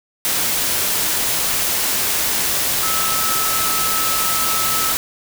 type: tone in noise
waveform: sine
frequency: 1300 Hz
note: E6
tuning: 24 cents flat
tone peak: -23 dBFS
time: 2.83-4.92 s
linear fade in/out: 0 ms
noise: white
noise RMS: -19 dBFS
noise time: 0.25-4.97 s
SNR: -7 dB
effects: none